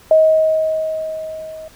sine tone with level ramp, 632 Hz, D#5, 27 cents sharp, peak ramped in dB -6 to -30 dBFS, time 0.11-1.68 s, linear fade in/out 2 ms, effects pink hiss -46 dBFS RMS until 1.75 s

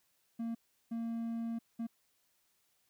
triangle tone bursts at uneven times, 230 Hz, A#3, 23 cents flat, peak -33 dBFS, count 3, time 0.39-0.55 / 0.91-1.59 / 1.79-1.87 s, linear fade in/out 10 ms, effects white hiss -75 dBFS RMS until 2.89 s

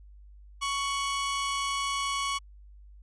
sawtooth tone pair together, 1113.9 / 2960 Hz, C#6 / F#7, +8 / 0 cents, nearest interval octave + perfect fourth, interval 1692 cents, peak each -25 / -33 dBFS, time 0.61-2.39 s, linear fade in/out 20 ms, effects added 50 Hz sine -48 dBFS peak until 3.02 s + resampled to 22050 Hz

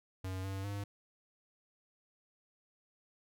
square tone with pitch steps, 93.9 / 96.8 / 101.1 Hz, F#2 / G2 / G#2, +26 / -21 / -46 cents, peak -38 dBFS, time 0.24-0.84 s, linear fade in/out 5 ms, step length 200 ms, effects none

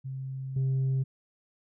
sine tone with level steps, 132.9 Hz, C3, 27 cents sharp, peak -33 / -22 dBFS, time 0.04-1.04 s, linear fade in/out 20 ms, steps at 0.56 s, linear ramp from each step 5 ms, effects tanh soft clip ceiling -23 dBFS

